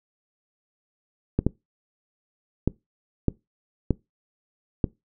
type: clicks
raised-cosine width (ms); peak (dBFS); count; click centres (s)
3; -7; 6; 1.39 / 1.466 / 2.676 / 3.283 / 3.907 / 4.842
effects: noise-tail reverb RT60 0.2 s tail -22 dB re dry